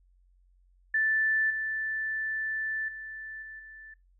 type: tone with level steps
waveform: sine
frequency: 1760 Hz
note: A6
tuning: in tune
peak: -23 / -29 / -38 / -41 / -45 dBFS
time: 0.94-3.94 s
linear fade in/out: 5 ms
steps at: 1.5 / 2.88 / 3.42 / 3.59 s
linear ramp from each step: 5 ms
effects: noise-tail reverb RT60 0.2 s tail -24 dB re dry + added 45 Hz sine -60 dBFS peak until 4.19 s